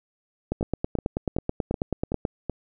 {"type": "two click trains", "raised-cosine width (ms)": 2, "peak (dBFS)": [-14, -11], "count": [6, 17], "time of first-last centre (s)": [[0.61, 2.497], [0.52, 2.252]], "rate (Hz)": [2.65, 9.24], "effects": []}